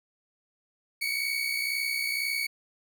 30% pulse tone pair together, 2208 / 2270 Hz, C#7 / C#7, -7 / +41 cents, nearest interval unison, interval 48 cents, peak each -28 dBFS, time 1.01-2.47 s, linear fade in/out 10 ms, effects none

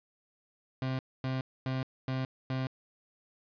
30% pulse tone bursts, 130.81 Hz, C3, in tune, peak -28 dBFS, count 5, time 0.82-2.67 s, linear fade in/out 2 ms, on 170 ms, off 250 ms, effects resampled to 11025 Hz + 10-bit

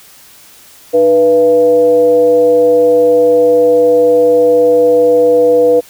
sine tone with frequency modulation, 490 Hz, B4, 14 cents flat, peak -5 dBFS, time 0.93-5.81 s, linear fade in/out 20 ms, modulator 186 Hz, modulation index 0.48, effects white hiss -40 dBFS RMS until 5.89 s

